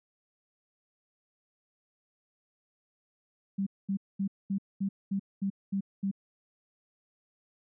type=tone bursts; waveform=sine; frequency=196 Hz; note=G3; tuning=in tune; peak=-27 dBFS; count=9; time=3.58-6.114 s; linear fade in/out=10 ms; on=86 ms; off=220 ms; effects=none